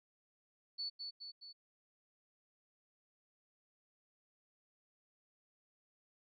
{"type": "tone with echo", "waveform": "sine", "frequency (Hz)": 4453, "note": "C#8", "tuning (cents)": 7, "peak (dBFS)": -38, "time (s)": [0.78, 0.9], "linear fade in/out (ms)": 20, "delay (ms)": 210, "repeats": 3, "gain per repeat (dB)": -4, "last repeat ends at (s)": 1.53, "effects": []}